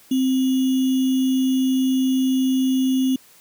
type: tone with sample-and-hold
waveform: sine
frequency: 261.4 Hz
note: C4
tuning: 1 cent flat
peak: -16 dBFS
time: 0.11-3.16 s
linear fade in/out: 5 ms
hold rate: 3150 Hz
effects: white hiss -51 dBFS RMS until 3.4 s + high-pass 80 Hz 12 dB/octave